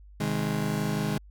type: chord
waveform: 35% pulse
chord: Ab major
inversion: first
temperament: just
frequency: 129.78 / 155.74 / 207.7 Hz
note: C3 / Eb3 / Ab3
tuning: -14 / +2 / 0 cents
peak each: -32 / -28 / -28 dBFS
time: 0.2-1.18 s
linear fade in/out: 5 ms
effects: added 50 Hz sine -47 dBFS peak until 1.3 s